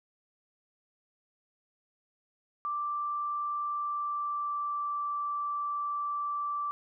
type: tone with pitch glide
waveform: sine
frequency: 1175 to 1166.9 Hz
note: D6 to D6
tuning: +1 to -11 cents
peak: -30 dBFS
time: 2.65-6.71 s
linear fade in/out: 0 ms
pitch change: -12 cents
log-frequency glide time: 3.67-5.09 s
effects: none